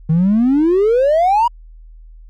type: exponential sweep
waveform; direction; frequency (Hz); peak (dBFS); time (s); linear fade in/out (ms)
triangle; up; 153.4 to 979; -7; 0.09-1.48; 10
effects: tanh soft clip ceiling -6 dBFS + added 40 Hz sine -36 dBFS peak until 2.29 s